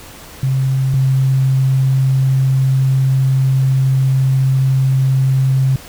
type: tone pair in turn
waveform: sine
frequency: 132.9 / 132.9 Hz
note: C3 / C3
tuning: +27 / +27 cents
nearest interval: unison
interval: 0 cents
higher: neither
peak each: -12 / -10 dBFS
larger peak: second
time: 0.43-0.94 / 0.94-5.76 s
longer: second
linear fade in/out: 2 ms
effects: pink hiss -36 dBFS RMS until 5.88 s